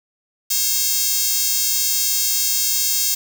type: tone with high-pass filter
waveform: 5% pulse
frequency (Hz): 541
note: C#5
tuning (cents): -42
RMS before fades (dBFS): -19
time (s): 0.5-3.15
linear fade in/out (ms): 10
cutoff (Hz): 7900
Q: 0.76
effects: 7-bit